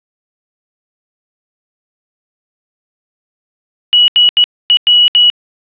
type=tone bursts at uneven times; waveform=sine; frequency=2927 Hz; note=F#7; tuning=19 cents flat; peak=-4 dBFS; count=6; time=3.93-4.08 / 4.16-4.29 / 4.37-4.44 / 4.7-4.77 / 4.87-5.08 / 5.15-5.3 s; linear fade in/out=0 ms; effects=resampled to 8000 Hz + 7-bit